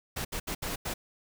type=noise bursts at uneven times; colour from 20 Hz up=pink; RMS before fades=-34 dBFS; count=5; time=0.16-0.25 / 0.32-0.4 / 0.47-0.55 / 0.62-0.76 / 0.85-0.94 s; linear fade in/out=10 ms; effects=none